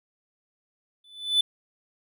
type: tone with exponential growth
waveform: triangle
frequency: 3497 Hz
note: A7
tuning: 11 cents flat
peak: -14 dBFS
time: 1.04-1.41 s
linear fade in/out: 5 ms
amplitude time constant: 79 ms
effects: none